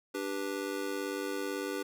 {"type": "chord", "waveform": "square", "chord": "G major", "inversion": "second", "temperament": "just", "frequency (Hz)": [294, 392, 490], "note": ["D4", "G4", "B4"], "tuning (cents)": [2, 0, -14], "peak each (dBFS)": [-39, -38, -40], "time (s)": [0.14, 1.83], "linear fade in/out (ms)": 10, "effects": []}